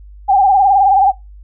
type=tone with vibrato; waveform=sine; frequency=784 Hz; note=G5; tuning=in tune; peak=-7 dBFS; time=0.28-1.12 s; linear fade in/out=20 ms; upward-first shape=sine; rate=19 Hz; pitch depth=78 cents each way; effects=noise-tail reverb RT60 0.2 s tail -20 dB re dry + added 50 Hz sine -34 dBFS peak until 1.43 s

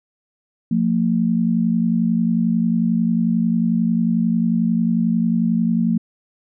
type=tone pair together; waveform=sine; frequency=176.64 / 227.8 Hz; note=F3 / A#3; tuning=+20 / -40 cents; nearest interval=major third; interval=440 cents; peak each=-19 / -17 dBFS; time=0.71-5.98 s; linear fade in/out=5 ms; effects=none

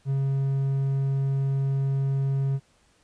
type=tone; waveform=triangle; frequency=136.5 Hz; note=C#3; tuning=26 cents flat; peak=-20 dBFS; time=0.05-2.6 s; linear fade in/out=50 ms; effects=pink hiss -63 dBFS RMS until 3.03 s + resampled to 22050 Hz

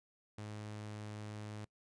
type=tone; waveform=sawtooth; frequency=105.8 Hz; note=G#2; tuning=33 cents sharp; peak=-40 dBFS; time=0.38-1.65 s; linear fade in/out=5 ms; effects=noise-tail reverb RT60 0.1 s tail -24 dB re dry + resampled to 22050 Hz

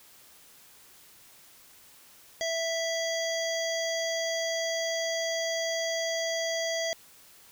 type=harmonic tone with a mistuned harmonic; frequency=659.3 Hz; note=E5; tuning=in tune; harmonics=1 / 3 / 5 / 7 / 9 / 10; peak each=-30 / -35 / -37 / -38 / -40 / -40 dBFS; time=2.41-6.93 s; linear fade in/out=0 ms; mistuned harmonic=7; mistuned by=+50 cents; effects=white hiss -55 dBFS RMS until 7.51 s

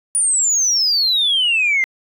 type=exponential sweep; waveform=sine; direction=down; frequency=9600 to 2055 Hz; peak=-12 dBFS; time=0.15-1.84 s; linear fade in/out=0 ms; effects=tanh soft clip ceiling -10 dBFS

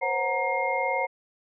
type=tone cluster; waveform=sine; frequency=494.3 / 533 / 739 / 934 / 2130 Hz; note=B4 / C5 / F#5 / A#5 / C7; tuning=+1 / +32 / -2 / +3 / +30 cents; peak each=-36 / -29 / -31 / -29 / -29 dBFS; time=0.01-1.07 s; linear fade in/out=20 ms; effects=none

